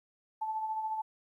sine tone with tremolo, 874 Hz, A5, 12 cents flat, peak -30 dBFS, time 0.41-1.02 s, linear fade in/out 10 ms, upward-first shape sine, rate 14 Hz, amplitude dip 45%, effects 12-bit

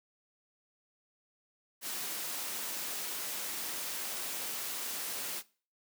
white noise, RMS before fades -38 dBFS, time 1.81-5.43 s, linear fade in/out 50 ms, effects noise-tail reverb RT60 0.4 s tail -21 dB re dry + high-pass 200 Hz 12 dB/octave

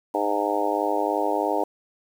harmonic tone with a mistuned harmonic, 103.1 Hz, G#2, 12 cents flat, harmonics 3 / 4 / 5 / 6 / 7 / 8 / 9, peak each -29 / -29 / -29 / -29 / -29 / -29 / -29 dBFS, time 0.14-1.64 s, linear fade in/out 5 ms, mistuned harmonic 9, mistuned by -22 cents, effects 8-bit

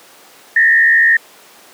sine tone with frequency modulation, 1837 Hz, A#6, 26 cents flat, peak -7 dBFS, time 0.56-1.17 s, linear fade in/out 5 ms, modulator 73.6 Hz, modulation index 0.97, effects pink hiss -42 dBFS RMS until 1.73 s + high-pass 400 Hz 12 dB/octave

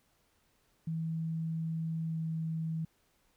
sine tone with pitch glide, 162.2 to 161.27 Hz, E3 to E3, -28 to -38 cents, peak -32 dBFS, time 0.87-2.85 s, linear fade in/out 5 ms, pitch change -10 cents, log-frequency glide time 2.08-2.17 s, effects pink hiss -72 dBFS RMS until 3.36 s

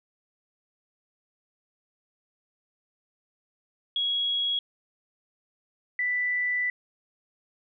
sine tone pair in turn, 3321 / 1980.3 Hz, G#7 / B6, -1 / +4 cents, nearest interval major sixth, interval 895 cents, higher first, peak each -24 dBFS, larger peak neither, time 3.96-4.59 / 5.99-6.7 s, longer second, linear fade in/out 2 ms, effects none

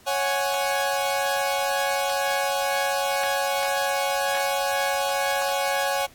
sawtooth chord, C# suspended fourth, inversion none, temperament equal, 554.4 / 740 / 830.6 Hz, C#5 / F#5 / G#5, 0 / 0 / 0 cents, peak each -22 / -24 / -23 dBFS, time 0.06-6.07 s, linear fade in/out 20 ms, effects pink hiss -53 dBFS RMS until 6.14 s + AAC 64 kbps

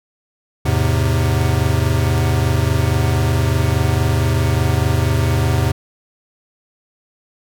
square chord, E augmented, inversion none, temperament equal with one note detuned, 82.41 / 106.13 / 130.81 Hz, E2 / G#2 / B#2, 0 / +38 / 0 cents, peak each -19 dBFS, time 0.65-5.72 s, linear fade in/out 10 ms, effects none

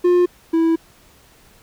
triangle tone pair in turn, 355.2 / 328 Hz, F4 / E4, +29 / -9 cents, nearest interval minor second, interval 138 cents, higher first, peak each -9 / -11 dBFS, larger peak first, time 0.04-0.26 / 0.53-0.76 s, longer second, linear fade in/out 10 ms, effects pink hiss -51 dBFS RMS until 1.62 s

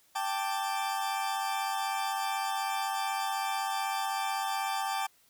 40% pulse chord, G suspended second, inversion none, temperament equal, 784 / 880 / 1174.7 Hz, G5 / A5 / D6, 0 / 0 / 0 cents, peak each -32 / -34 / -36 dBFS, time 0.15-5.07 s, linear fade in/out 10 ms, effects white hiss -65 dBFS RMS until 5.29 s

